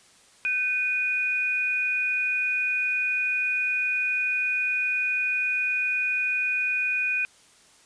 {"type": "tone pair together", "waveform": "sine", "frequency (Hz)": [1533, 2467], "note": ["G6", "D#7"], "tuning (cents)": [-39, -15], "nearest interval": "minor sixth", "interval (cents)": 824, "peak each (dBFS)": [-32, -23], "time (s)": [0.45, 7.25], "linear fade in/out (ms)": 0, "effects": ["white hiss -56 dBFS RMS until 7.85 s", "resampled to 22050 Hz"]}